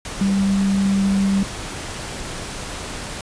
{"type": "tone in noise", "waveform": "sine", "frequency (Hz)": 196, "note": "G3", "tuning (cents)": 0, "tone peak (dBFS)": -15, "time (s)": [0.21, 1.43], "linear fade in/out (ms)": 2, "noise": "pink", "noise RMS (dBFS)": -30, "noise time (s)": [0.05, 3.21], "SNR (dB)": 12, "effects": ["resampled to 22050 Hz"]}